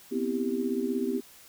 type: chord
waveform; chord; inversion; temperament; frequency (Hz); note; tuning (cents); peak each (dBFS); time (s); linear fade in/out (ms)
sine; C major seventh; third; just; 245.3 / 261.6 / 327 / 392.4; B3 / C4 / E4 / G4; -12 / 0 / -14 / +2; -31 / -32 / -35 / -31; 0.11-1.21; 20
effects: white hiss -53 dBFS RMS until 1.48 s